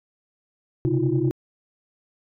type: tone cluster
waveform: sine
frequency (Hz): 127.9 / 137.6 / 319.8 / 352.3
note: C3 / C#3 / D#4 / F4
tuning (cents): -39 / -12 / +48 / +15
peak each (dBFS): -24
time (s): 0.85-1.31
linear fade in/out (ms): 0
effects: tanh soft clip ceiling -10 dBFS